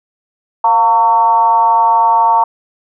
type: tone with frequency modulation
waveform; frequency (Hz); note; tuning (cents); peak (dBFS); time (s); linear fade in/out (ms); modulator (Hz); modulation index
sine; 912; A#5; -38; -7; 0.64-2.44; 5; 210; 0.66
effects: none